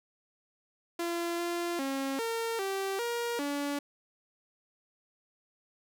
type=tone with pitch steps; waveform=sawtooth; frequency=341.7 / 344.9 / 271.5 / 457.5 / 388.8 / 472.6 / 286.1 Hz; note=F4 / F4 / C#4 / A#4 / G4 / A#4 / D4; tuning=-38 / -22 / -36 / -32 / -14 / +24 / -45 cents; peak=-27 dBFS; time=0.99-3.79 s; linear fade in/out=5 ms; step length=400 ms; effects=none